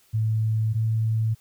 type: tone pair in turn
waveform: sine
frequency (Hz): 110 / 111.15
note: A2 / A2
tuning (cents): 0 / +18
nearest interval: unison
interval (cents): 18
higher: second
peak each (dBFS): -20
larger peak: neither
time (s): 0.13-0.74 / 0.74-1.35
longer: neither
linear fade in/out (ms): 20
effects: white hiss -60 dBFS RMS until 1.4 s